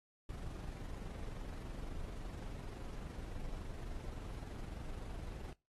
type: noise with amplitude modulation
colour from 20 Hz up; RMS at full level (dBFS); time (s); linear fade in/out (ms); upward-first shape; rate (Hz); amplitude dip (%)
brown; -43; 0.29-5.53; 2; sine; 23.5; 40
effects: noise-tail reverb RT60 0.3 s tail -25 dB re dry + AAC 32 kbps